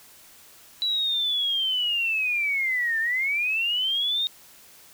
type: linear two-way sweep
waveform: sine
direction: down then up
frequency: 3951 to 1770 to 3719 Hz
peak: -22 dBFS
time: 0.82-4.27 s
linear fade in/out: 0 ms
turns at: 2.99 s
effects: white hiss -51 dBFS RMS until 4.93 s